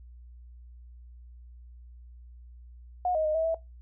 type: tone with pitch steps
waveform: sine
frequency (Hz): 723 / 628 / 616 / 645 / 654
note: F#5 / D#5 / D#5 / E5 / E5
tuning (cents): -40 / +16 / -17 / -38 / -14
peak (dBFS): -24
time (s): 3.05-3.545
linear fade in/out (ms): 2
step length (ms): 99
effects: noise-tail reverb RT60 0.2 s tail -20 dB re dry + added 60 Hz sine -46 dBFS peak until 3.81 s